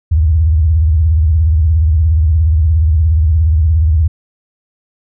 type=tone with vibrato; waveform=sine; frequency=78.9 Hz; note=D#2; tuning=25 cents sharp; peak=-7 dBFS; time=0.11-4.08 s; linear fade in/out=10 ms; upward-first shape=sine; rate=17 Hz; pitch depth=180 cents each way; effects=none